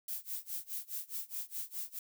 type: noise with tremolo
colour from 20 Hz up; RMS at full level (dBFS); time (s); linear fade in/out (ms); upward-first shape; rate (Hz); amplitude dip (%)
violet; -38; 0.08-1.99; 2; sine; 4.8; 95
effects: none